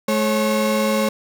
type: tone pair together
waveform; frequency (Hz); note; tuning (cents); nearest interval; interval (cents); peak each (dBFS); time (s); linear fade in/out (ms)
35% pulse; 214.1 / 545.6; A3 / C#5; -47 / -28; octave + major third; 1619; -18; 0.08-1.09; 5
effects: none